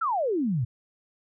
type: exponential sweep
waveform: sine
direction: down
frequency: 1412 to 110 Hz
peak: -23 dBFS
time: 0.01-0.65 s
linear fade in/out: 10 ms
effects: none